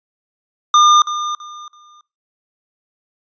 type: tone with echo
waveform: square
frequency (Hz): 1207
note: D6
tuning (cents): +47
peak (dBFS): -8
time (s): 0.74-1.02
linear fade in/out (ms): 2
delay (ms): 330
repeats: 3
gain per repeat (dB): -12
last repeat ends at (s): 2.01
effects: noise-tail reverb RT60 0.3 s tail -23 dB re dry + resampled to 16000 Hz